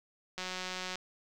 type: click train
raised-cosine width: 0.2 ms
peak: -21 dBFS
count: 107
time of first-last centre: 0.38-0.956 s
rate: 184 Hz
effects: 9-bit

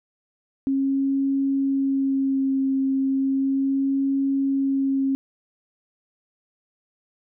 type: tone with vibrato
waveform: sine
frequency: 270.9 Hz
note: C#4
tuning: 40 cents flat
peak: -19 dBFS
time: 0.67-5.15 s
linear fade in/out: 0 ms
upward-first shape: sine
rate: 0.35 Hz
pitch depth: 16 cents each way
effects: none

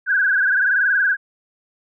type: tone with frequency modulation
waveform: sine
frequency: 1568 Hz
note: G6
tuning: in tune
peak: -14 dBFS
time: 0.06-1.17 s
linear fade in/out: 50 ms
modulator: 21.1 Hz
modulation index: 4.2
effects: none

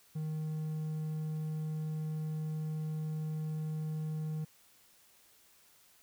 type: tone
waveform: triangle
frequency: 155.56 Hz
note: D#3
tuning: in tune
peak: -32 dBFS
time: 0.15-4.45 s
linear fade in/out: 10 ms
effects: white hiss -64 dBFS RMS until 6.02 s

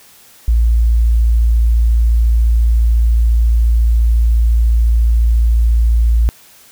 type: tone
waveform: sine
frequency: 57.1 Hz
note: A#1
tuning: 35 cents flat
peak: -8 dBFS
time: 0.48-6.29 s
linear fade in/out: 0 ms
effects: white hiss -44 dBFS RMS until 6.71 s

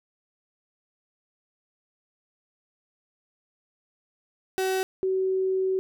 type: tone pair in turn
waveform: 35% pulse / sine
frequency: 378.2 / 378.2 Hz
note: F#4 / F#4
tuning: +38 / +38 cents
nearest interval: unison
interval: 0 cents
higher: neither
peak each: -22 dBFS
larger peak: neither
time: 4.58-4.83 / 5.03-5.79 s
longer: second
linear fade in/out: 0 ms
effects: none

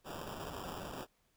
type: noise with sample-and-hold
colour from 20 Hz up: white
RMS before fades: -44 dBFS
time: 0.04-1.07 s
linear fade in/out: 50 ms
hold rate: 2100 Hz
effects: pink hiss -75 dBFS RMS until 1.36 s

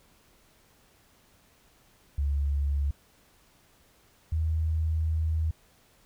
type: tone pair in turn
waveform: sine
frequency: 70.8 / 79.66 Hz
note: C#2 / D#2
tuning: +37 / +41 cents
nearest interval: major second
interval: 204 cents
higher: second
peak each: -24 dBFS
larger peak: neither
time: 2.18-2.91 / 4.32-5.51 s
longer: second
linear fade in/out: 5 ms
effects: pink hiss -62 dBFS RMS until 6.05 s

